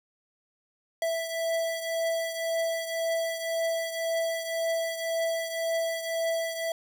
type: beating tone pair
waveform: square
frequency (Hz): 659.3 / 661.2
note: E5 / E5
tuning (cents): 0 / +5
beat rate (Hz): 1.9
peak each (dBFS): -29 / -35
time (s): 1.02-6.72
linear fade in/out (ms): 2
effects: none